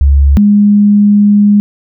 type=tone pair in turn; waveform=sine; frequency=69.9 / 205.6 Hz; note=C#2 / G#3; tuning=+15 / -17 cents; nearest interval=octave + perfect fifth; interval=1868 cents; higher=second; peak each=-3 dBFS; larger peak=neither; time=0.01-0.37 / 0.37-1.6 s; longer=second; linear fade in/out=0 ms; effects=none